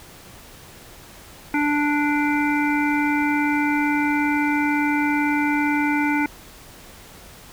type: harmonic tone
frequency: 293.7 Hz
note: D4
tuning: in tune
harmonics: 1 / 3 / 5 / 7 / 8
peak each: -20 / -25 / -27 / -28 / -29 dBFS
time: 1.54-6.26 s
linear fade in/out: 2 ms
effects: pink hiss -44 dBFS RMS until 7.52 s